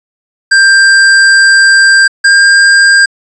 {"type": "tone pair in turn", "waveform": "square", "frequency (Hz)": [1585, 1601.6], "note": ["G6", "G6"], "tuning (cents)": [19, 37], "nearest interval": "unison", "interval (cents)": 18, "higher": "second", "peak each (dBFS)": -3, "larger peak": "neither", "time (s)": [[0.51, 2.08], [2.24, 3.06]], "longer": "first", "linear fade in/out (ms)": 10, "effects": ["resampled to 22050 Hz", "7-bit"]}